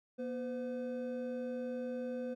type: tone pair together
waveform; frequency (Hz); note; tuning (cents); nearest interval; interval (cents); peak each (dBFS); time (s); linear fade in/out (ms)
triangle; 240.2 / 509; B3 / C5; -48 / -48; octave + minor second; 1300; -38 / -37; 0.18-2.35; 20
effects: none